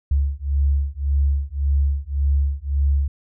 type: beating tone pair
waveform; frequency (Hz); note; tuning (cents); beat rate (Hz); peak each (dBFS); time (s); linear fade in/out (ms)
sine; 69.3 / 71.1; C#2 / C#2; 0 / +45; 1.8; -20; 0.11-3.08; 5
effects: none